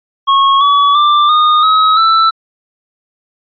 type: tone with pitch steps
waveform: square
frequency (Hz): 1095 / 1137.6 / 1181.8 / 1227.7 / 1275.4 / 1324.9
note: C#6 / C#6 / D6 / D#6 / D#6 / E6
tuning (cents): -22 / +45 / +10 / -24 / +42 / +8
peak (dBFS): -7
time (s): 0.27-2.31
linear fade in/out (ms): 20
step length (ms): 340
effects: resampled to 11025 Hz